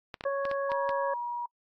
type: clicks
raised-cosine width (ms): 0.3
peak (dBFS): -21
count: 7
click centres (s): 0.142 / 0.209 / 0.239 / 0.453 / 0.514 / 0.718 / 0.892
type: harmonic tone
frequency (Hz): 554.4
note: C#5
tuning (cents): 0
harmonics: 1 / 2 / 3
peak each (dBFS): -29 / -35 / -39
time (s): 0.25-1.14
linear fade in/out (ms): 5
type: tone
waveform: sine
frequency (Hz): 958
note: A#5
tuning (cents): +47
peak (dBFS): -31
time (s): 0.69-1.46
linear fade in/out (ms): 5
effects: noise-tail reverb RT60 0.1 s tail -26 dB re dry + AAC 64 kbps